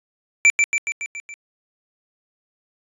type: tone with echo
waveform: square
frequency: 2338 Hz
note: D7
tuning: 8 cents flat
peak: -10 dBFS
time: 0.45-0.5 s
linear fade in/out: 0 ms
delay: 140 ms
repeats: 6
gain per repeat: -4 dB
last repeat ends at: 1.34 s
effects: resampled to 22050 Hz